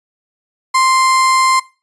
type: tone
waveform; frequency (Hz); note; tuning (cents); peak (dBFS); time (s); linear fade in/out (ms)
35% pulse; 1046.5; C6; 0; -8; 0.74-1.6; 10
effects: noise-tail reverb RT60 0.3 s tail -19 dB re dry + resampled to 24000 Hz